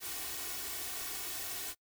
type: noise with comb filter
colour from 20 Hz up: white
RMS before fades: -40 dBFS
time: 0-1.75 s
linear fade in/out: 50 ms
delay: 2.7 ms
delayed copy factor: +0.8
effects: noise-tail reverb RT60 0.1 s tail -24 dB re dry